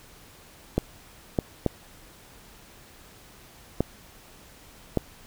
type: clicks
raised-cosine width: 2 ms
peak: -8 dBFS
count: 5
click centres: 0.78 / 1.388 / 1.663 / 3.806 / 4.973 s
effects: pink hiss -51 dBFS RMS until 5.26 s